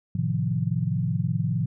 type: chord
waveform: sine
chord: F dominant seventh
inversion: first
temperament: equal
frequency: 110 / 130.81 / 155.56 / 174.61 Hz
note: A2 / C3 / Eb3 / F3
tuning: 0 / 0 / 0 / 0 cents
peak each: -28 dBFS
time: 0.15-1.66 s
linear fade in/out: 5 ms
effects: none